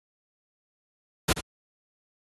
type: noise with echo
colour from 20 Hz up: pink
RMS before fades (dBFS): -22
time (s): 1.28-1.33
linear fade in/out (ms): 10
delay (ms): 81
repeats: 1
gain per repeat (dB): -11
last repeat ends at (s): 1.411
effects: high-pass 60 Hz 12 dB/octave + AAC 32 kbps